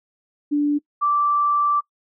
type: tone pair in turn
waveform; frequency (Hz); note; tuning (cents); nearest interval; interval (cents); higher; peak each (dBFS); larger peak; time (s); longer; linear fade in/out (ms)
sine; 292.2 / 1168.8; D4 / D6; -9 / -9; 2 octaves; 2400; second; -16; neither; 0.51-0.79 / 1.01-1.81; second; 20
effects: noise-tail reverb RT60 0.1 s tail -23 dB re dry